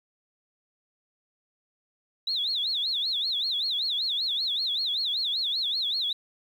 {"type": "tone with vibrato", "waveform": "sine", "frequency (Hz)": 3795, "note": "A#7", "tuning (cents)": 30, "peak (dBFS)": -25, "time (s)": [2.27, 6.13], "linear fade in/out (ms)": 5, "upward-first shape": "sine", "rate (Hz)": 5.2, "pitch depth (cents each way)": 230, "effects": ["9-bit"]}